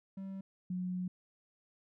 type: tone pair in turn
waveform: triangle / sine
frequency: 193.1 / 181.85 Hz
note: G3 / F#3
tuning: -26 / -30 cents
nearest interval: minor second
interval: 104 cents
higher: first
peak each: -38 / -34 dBFS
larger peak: second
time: 0.17-0.41 / 0.7-1.08 s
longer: second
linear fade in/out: 5 ms
effects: none